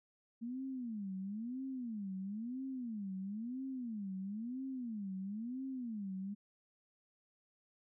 sine tone with vibrato, 224.5 Hz, A3, 35 cents sharp, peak -39 dBFS, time 0.41-6.35 s, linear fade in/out 20 ms, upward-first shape sine, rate 1 Hz, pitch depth 300 cents each way, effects none

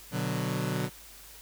sawtooth chord, B minor, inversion none, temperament equal with one note detuned, 123.47 / 148.02 / 185 Hz, B2 / D3 / F#3, 0 / +14 / 0 cents, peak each -29 dBFS, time 0.11-0.9 s, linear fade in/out 50 ms, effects added 50 Hz sine -56 dBFS peak until 1.41 s + white hiss -50 dBFS RMS until 1.41 s

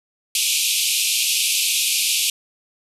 pink band-pass noise, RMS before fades -20 dBFS, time 0.35-2.3 s, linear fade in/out 2 ms, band 2400 to 13000 Hz, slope 96 dB/octave, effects none

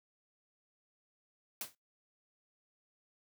white noise with exponential decay, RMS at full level -36 dBFS, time 1.61-1.75 s, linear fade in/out 2 ms, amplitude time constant 30 ms, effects noise-tail reverb RT60 0.2 s tail -24 dB re dry + high-pass 80 Hz 12 dB/octave

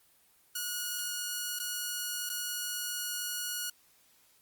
5% pulse tone with dropouts, 1451 Hz, F#6, 34 cents flat, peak -22 dBFS, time 0.55-3.7 s, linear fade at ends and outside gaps 5 ms, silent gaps 1.59-1.598 / 2.293-2.298 s, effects white hiss -65 dBFS RMS until 4.41 s + Opus 24 kbps

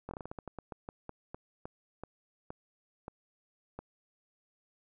slowing click train, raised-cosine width 1 ms, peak -27 dBFS, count 19, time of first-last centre 0.09-3.79 s, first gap 21 ms, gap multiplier 1.23, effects none

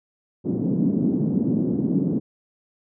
white band-pass noise, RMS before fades -22 dBFS, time 0.44-2.2 s, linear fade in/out 20 ms, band 160 to 280 Hz, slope 24 dB/octave, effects none

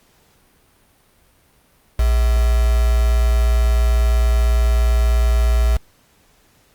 sine tone with quantisation, 58.5 Hz, A#1, 7 cents sharp, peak -12 dBFS, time 1.99-5.77 s, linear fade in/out 5 ms, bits 4, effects pink hiss -56 dBFS RMS until 6.74 s + Opus 48 kbps

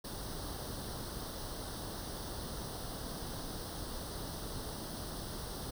pink noise with comb filter, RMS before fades -42 dBFS, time 0.04-5.71 s, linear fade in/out 10 ms, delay 0.21 ms, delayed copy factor +0.8, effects none

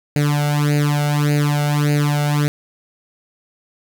sawtooth tone with flanger, 146.83 Hz, D3, in tune, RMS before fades -17 dBFS, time 0.16-2.48 s, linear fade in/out 0 ms, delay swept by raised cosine 0.44 to 1.42 ms, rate 1.7 Hz, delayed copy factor +0.9, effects none

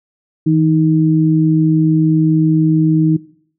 sine tone pair together, 160.6 / 313.5 Hz, E3 / D#4, -45 / +13 cents, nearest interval octave, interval 1158 cents, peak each -12 dBFS, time 0.46-3.17 s, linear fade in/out 10 ms, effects noise-tail reverb RT60 0.6 s tail -20 dB re dry

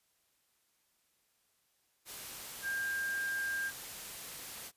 sine tone in noise, 1600 Hz, G6, 35 cents sharp, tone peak -33 dBFS, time 2.62-3.72 s, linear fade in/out 50 ms, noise white, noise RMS -45 dBFS, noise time 2.05-4.72 s, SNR +9 dB, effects white hiss -75 dBFS RMS until 4.76 s + resampled to 32000 Hz

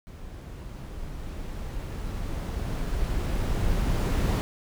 brown noise with level ramp, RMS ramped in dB -41 to -22 dBFS, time 0.07-4.41 s, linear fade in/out 0 ms, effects none

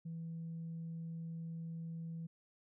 sine tone, 164.81 Hz, E3, in tune, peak -40 dBFS, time 0.05-2.27 s, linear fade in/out 10 ms, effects tanh soft clip ceiling -38 dBFS

